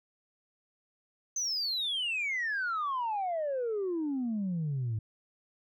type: exponential sweep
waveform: sine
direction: down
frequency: 6272 to 105 Hz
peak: -28 dBFS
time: 1.36-4.99 s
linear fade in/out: 5 ms
effects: tanh soft clip ceiling -27 dBFS